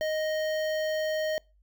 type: tone with notch filter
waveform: square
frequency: 622.3 Hz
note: D#5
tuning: in tune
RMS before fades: -29 dBFS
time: 0.01-1.38 s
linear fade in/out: 0 ms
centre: 9600 Hz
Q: 0.67
effects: noise-tail reverb RT60 0.3 s tail -26 dB re dry + added 50 Hz sine -60 dBFS peak until 1.62 s